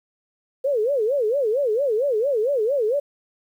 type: tone with vibrato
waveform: sine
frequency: 493.9 Hz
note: B4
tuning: in tune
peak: -18 dBFS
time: 0.64-3 s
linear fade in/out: 10 ms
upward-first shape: sine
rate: 4.4 Hz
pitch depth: 280 cents each way
effects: 9-bit